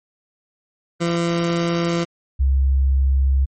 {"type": "tone pair in turn", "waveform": ["20% pulse", "sine"], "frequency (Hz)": [170, 67.19], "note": ["F3", "C2"], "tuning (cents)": [-46, 47], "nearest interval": "octave + major third", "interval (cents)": 1607, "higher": "first", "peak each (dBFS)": [-13, -13], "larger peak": "neither", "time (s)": [[1, 2.05], [2.39, 3.46]], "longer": "second", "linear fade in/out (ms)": 20, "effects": ["MP3 32 kbps"]}